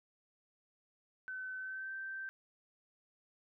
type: tone with pitch glide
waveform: sine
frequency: 1520 to 1559.1 Hz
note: F#6 to G6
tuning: +46 to -10 cents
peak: -40 dBFS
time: 1.28-2.29 s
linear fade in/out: 0 ms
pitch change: +44 cents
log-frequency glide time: 1.57-1.93 s
effects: none